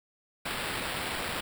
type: noise with sample-and-hold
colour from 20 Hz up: white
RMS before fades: -34 dBFS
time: 0.45-1.41 s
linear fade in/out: 10 ms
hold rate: 6300 Hz
effects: none